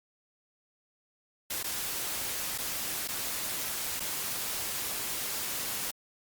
white noise with dropouts, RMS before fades -34 dBFS, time 1.5-5.91 s, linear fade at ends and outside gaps 5 ms, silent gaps 1.63-1.641 / 2.579-2.584 / 3.076-3.085 / 3.996-4.003 s, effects Opus 48 kbps

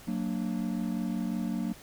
triangle chord, Gb augmented, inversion none, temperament equal with one note detuned, 185 / 230.5 / 293.7 Hz, Gb3 / Bb3 / D4, 0 / -19 / 0 cents, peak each -31 / -30 / -35 dBFS, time 0.07-1.73 s, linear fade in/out 10 ms, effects pink hiss -51 dBFS RMS until 1.82 s

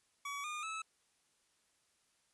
25% pulse tone with pitch steps, 1134 / 1215.4 / 1302.6 Hz, C#6 / D#6 / E6, +39 / -41 / -21 cents, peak -36 dBFS, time 0.25-0.82 s, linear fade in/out 5 ms, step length 190 ms, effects white hiss -75 dBFS RMS until 2.33 s + resampled to 24000 Hz

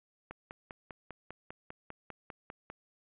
click train, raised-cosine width 0.5 ms, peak -28 dBFS, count 13, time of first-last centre 0.31-2.7 s, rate 5.02 Hz, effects resampled to 8000 Hz + 11-bit

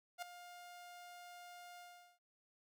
sawtooth tone with ADSR envelope, 707 Hz, F5, 21 cents sharp, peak -36 dBFS, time 0.18-2.19 s, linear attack 43 ms, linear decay 4 ms, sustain -13 dB, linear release 400 ms, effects none

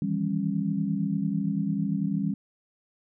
sine tone cluster, 158.9 / 167.8 / 199.3 / 272.4 Hz, D#3 / E3 / G3 / C#4, +37 / +31 / +29 / -30 cents, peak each -33 / -31 / -27 / -32 dBFS, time 0.02-2.34 s, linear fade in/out 2 ms, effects none

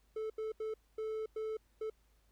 triangle tone bursts at uneven times, 437 Hz, A4, 12 cents flat, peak -34 dBFS, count 6, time 0.16-0.3 / 0.38-0.52 / 0.6-0.74 / 0.98-1.26 / 1.36-1.57 / 1.81-1.9 s, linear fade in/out 5 ms, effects added 52 Hz sine -68 dBFS peak until 2.31 s + pink hiss -75 dBFS RMS until 2.31 s

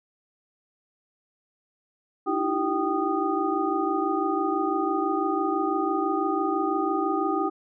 sine tone cluster, 306 / 332 / 385.9 / 779 / 1233 Hz, D#4 / E4 / G4 / G5 / D#6, -29 / +12 / -27 / -11 / -16 cents, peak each -29 dBFS, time 2.26-7.5 s, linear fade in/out 20 ms, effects none

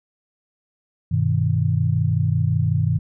sine chord, G augmented, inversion none, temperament equal with one note detuned, 98 / 123.47 / 156.37 Hz, G2 / B2 / D#3, 0 / 0 / +9 cents, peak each -21 dBFS, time 1.11-2.99 s, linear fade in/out 10 ms, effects none

